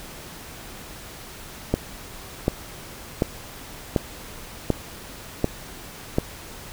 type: click train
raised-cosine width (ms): 2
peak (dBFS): -5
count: 7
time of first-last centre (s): 1.74-6.184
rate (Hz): 1.35
effects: pink hiss -40 dBFS RMS until 6.72 s